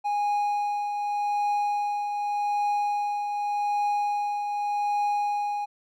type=tone with tremolo; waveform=triangle; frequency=824 Hz; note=G#5; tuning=14 cents flat; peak=-20 dBFS; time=0.04-5.66 s; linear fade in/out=20 ms; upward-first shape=triangle; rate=0.85 Hz; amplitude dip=45%; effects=none